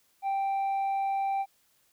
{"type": "tone with tanh clipping", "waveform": "sine", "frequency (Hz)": 784, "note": "G5", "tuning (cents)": 0, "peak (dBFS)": -27, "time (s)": [0.22, 1.46], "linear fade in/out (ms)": 50, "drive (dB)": 3, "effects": ["white hiss -68 dBFS RMS until 1.92 s"]}